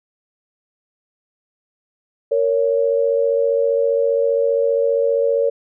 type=tone pair together; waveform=sine; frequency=463.5 / 558.6 Hz; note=A#4 / C#5; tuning=-10 / +13 cents; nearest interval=minor third; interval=323 cents; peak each=-17 dBFS; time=2.31-5.5 s; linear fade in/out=10 ms; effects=none